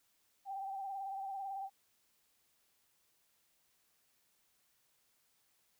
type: tone with vibrato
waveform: sine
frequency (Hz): 782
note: G5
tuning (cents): -4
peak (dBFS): -39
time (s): 0.45-1.7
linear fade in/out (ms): 50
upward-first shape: sine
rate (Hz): 18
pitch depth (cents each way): 41
effects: white hiss -75 dBFS RMS until 5.79 s